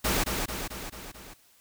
pink noise with echo, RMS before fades -26 dBFS, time 0.04-0.24 s, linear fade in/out 10 ms, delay 220 ms, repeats 5, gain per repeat -4 dB, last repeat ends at 1.34 s, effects white hiss -61 dBFS RMS until 1.6 s

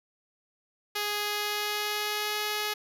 5% pulse tone with pitch glide, 415.3 to 420.9 Hz, G#4 to G#4, 0 to +23 cents, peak -17 dBFS, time 0.95-2.74 s, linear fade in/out 10 ms, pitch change +23 cents, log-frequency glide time 1.18-2.37 s, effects none

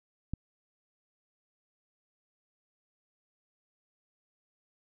click, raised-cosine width 5 ms, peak -21 dBFS, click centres 0.336 s, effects none

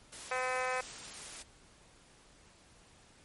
white noise, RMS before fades -46 dBFS, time 0.12-1.43 s, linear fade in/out 10 ms
harmonic tone, 255.4 Hz, C4, 42 cents flat, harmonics 2 / 3 / 4 / 5 / 6 / 7 / 8 / 9 / 10, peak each -37 / -39 / -40 / -41 / -42 / -42 / -43 / -44 / -44 dBFS, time 0.31-0.81 s, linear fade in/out 5 ms
effects pink hiss -61 dBFS RMS until 3.24 s + MP3 48 kbps

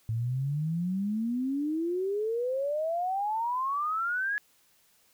sine exponential sweep, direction up, 109.4 to 1700 Hz, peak -27 dBFS, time 0.09-4.38 s, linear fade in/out 0 ms, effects white hiss -65 dBFS RMS until 5.13 s

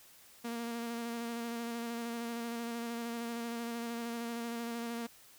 sawtooth tone with vibrato, 233.7 Hz, A#3, 5 cents sharp, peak -33 dBFS, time 0.44-5.07 s, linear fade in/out 10 ms, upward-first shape square, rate 13 Hz, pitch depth 17 cents each way, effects white hiss -59 dBFS RMS until 5.38 s

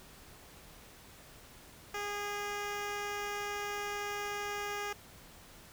10% pulse tone with notch filter, 410.1 Hz, G#4, 22 cents flat, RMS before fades -38 dBFS, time 1.94-4.93 s, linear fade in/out 5 ms, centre 11000 Hz, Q 1.4, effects pink hiss -55 dBFS RMS until 5.72 s

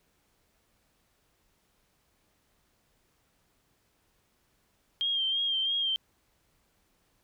sine tone with vibrato, 3199 Hz, G7, 34 cents sharp, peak -26 dBFS, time 5.01-5.96 s, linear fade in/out 0 ms, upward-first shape sine, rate 3 Hz, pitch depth 42 cents each way, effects pink hiss -71 dBFS RMS until 7.23 s

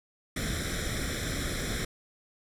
pink noise with comb filter, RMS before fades -32 dBFS, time 0.36-1.85 s, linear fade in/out 5 ms, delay 0.54 ms, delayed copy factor +0.85, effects low-pass 11000 Hz 12 dB/octave

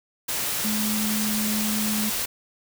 sine tone in noise, 213.5 Hz, G#3, 48 cents sharp, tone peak -25 dBFS, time 0.64-2.1 s, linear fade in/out 10 ms, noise white, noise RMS -27 dBFS, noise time 0.28-2.26 s, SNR -1 dB, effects none

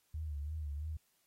sine tone with vibrato, 75.2 Hz, D2, 42 cents sharp, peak -37 dBFS, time 0.14-0.97 s, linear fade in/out 5 ms, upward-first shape sine, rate 3 Hz, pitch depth 87 cents each way, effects white hiss -75 dBFS RMS until 1.26 s + AAC 48 kbps

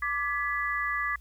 sine chord, G# diminished, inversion second, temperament equal with one note detuned, 1174.7 / 1692.2 / 1975.5 Hz, D6 / G#6 / B6, 0 / +32 / 0 cents, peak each -31 / -32 / -31 dBFS, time 0.02-1.16 s, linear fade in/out 5 ms, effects added 60 Hz sine -47 dBFS peak until 1.2 s + white hiss -65 dBFS RMS until 1.2 s

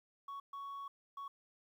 sine tone bursts at uneven times, 1115 Hz, C#6, 10 cents sharp, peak -40 dBFS, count 3, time 0.28-0.4 / 0.53-0.88 / 1.17-1.28 s, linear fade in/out 5 ms, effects tanh soft clip ceiling -42 dBFS + 12-bit

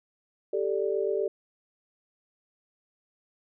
sine chord, G suspended second, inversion none, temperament equal, 392 / 440 / 587.3 Hz, G4 / A4 / D5, 0 / 0 / 0 cents, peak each -28 / -29 / -32 dBFS, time 0.53-1.28 s, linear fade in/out 5 ms, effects none

